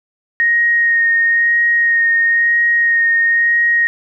sine tone with vibrato, 1864 Hz, A#6, 1 cent flat, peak -10 dBFS, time 0.4-3.87 s, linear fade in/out 0 ms, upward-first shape sine, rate 1 Hz, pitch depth 15 cents each way, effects none

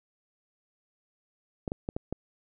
clicks, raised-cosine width 2 ms, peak -18 dBFS, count 5, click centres 1.678 / 1.719 / 1.889 / 1.965 / 2.126 s, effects none

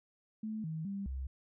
sine tone with pitch steps, 217.3 / 159 / 198.1 / 66.1 Hz, A3 / D#3 / G3 / C2, -21 / +38 / +18 / +18 cents, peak -36 dBFS, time 0.43-1.27 s, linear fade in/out 5 ms, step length 210 ms, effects none

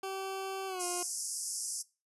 20% pulse tone with pitch glide, 385 to 355.1 Hz, G4 to F4, -31 to +29 cents, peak -31 dBFS, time 0.03-1.03 s, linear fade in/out 5 ms, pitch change -140 cents, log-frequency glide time 0.67-0.84 s
white band-pass noise, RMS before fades -38 dBFS, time 0.79-1.83 s, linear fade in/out 20 ms, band 5000 to 11000 Hz, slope 96 dB/octave
effects noise-tail reverb RT60 0.3 s tail -21 dB re dry + resampled to 32000 Hz

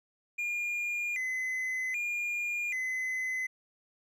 triangle tone with vibrato, 2217 Hz, C#7, in tune, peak -29 dBFS, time 0.38-3.47 s, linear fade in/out 10 ms, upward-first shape square, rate 0.64 Hz, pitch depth 150 cents each way, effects none

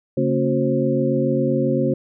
sine tone cluster, 139.8 / 226.1 / 273.5 / 364.2 / 530 Hz, C#3 / A3 / C#4 / F#4 / C5, +15 / +47 / -23 / -27 / +22 cents, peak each -23 dBFS, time 0.17-1.94 s, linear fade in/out 5 ms, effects none

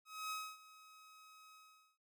sawtooth tone with ADSR envelope, 1272 Hz, D#6, 38 cents sharp, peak -36 dBFS, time 0.05-1.98 s, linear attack 260 ms, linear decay 260 ms, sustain -19 dB, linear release 430 ms, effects none

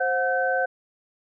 sine tone cluster, 526 / 726 / 1534 Hz, C5 / F#5 / G6, +9 / -33 / -38 cents, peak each -25 dBFS, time 0-0.66 s, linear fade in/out 10 ms, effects none

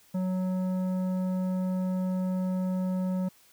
sine tone with tanh clipping, 185 Hz, F#3, in tune, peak -28 dBFS, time 0.14-3.29 s, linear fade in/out 10 ms, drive 11 dB, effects white hiss -60 dBFS RMS until 3.52 s

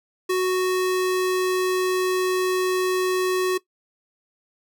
square tone, 369.6 Hz, F#4, 2 cents flat, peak -20 dBFS, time 0.29-3.58 s, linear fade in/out 10 ms, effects noise-tail reverb RT60 0.1 s tail -18 dB re dry

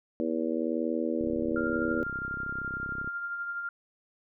harmonic tone, 81 Hz, E2, 30 cents flat, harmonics 3 / 4 / 5 / 6 / 7, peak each -32 / -31 / -37 / -34 / -36 dBFS, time 0.2-2.03 s, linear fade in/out 0 ms
click train, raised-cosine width 3 ms, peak -28 dBFS, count 62, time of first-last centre 1.21-3.075 s, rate 32.7 Hz
sine tone with tremolo, 1396.9 Hz, F6, in tune, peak -30 dBFS, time 1.56-3.69 s, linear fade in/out 2 ms, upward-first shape triangle, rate 12 Hz, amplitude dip 45%
effects none

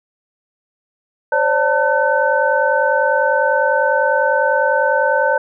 sine tone cluster, 527 / 577 / 897 / 1517 Hz, C5 / D5 / A5 / F#6, +12 / -31 / +33 / +43 cents, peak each -18 dBFS, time 1.32-5.38 s, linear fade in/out 5 ms, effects none

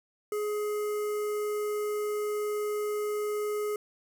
square tone with notch filter, 419.5 Hz, G#4, 17 cents sharp, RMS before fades -31 dBFS, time 0.32-3.76 s, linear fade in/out 2 ms, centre 3700 Hz, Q 0.59, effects none

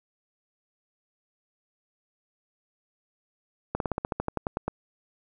slowing click train, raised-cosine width 1 ms, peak -13 dBFS, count 13, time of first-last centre 3.75-4.68 s, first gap 52 ms, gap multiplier 1.07, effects none

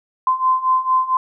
sine beating tone pair, 1031 / 1035.4 Hz, C6 / C6, -26 / -18 cents, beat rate 4.4 Hz, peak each -19 / -16 dBFS, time 0.27-1.17 s, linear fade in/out 2 ms, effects none

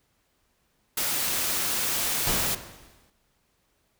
white noise, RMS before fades -27 dBFS, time 0.97-2.55 s, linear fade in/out 5 ms
pink noise with exponential decay, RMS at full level -25 dBFS, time 2.27-3.1 s, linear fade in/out 0 ms, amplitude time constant 180 ms
effects pink hiss -70 dBFS RMS until 3.99 s

